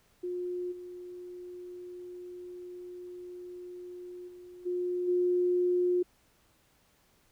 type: tone with level steps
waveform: sine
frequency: 357.7 Hz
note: F4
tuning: 41 cents sharp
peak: -32 / -41 / -46 / -29 / -24 dBFS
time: 0.23-6.03 s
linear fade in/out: 10 ms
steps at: 0.71 / 4.27 / 4.65 / 5.07 s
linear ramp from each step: 20 ms
effects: pink hiss -67 dBFS RMS until 7.31 s